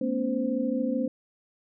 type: tone cluster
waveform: sine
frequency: 219.4 / 244.5 / 278.2 / 518 Hz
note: A3 / B3 / C#4 / C5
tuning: -5 / -17 / +6 / -17 cents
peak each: -33 / -28 / -30 / -31 dBFS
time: 0.01-1.08 s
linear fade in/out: 5 ms
effects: none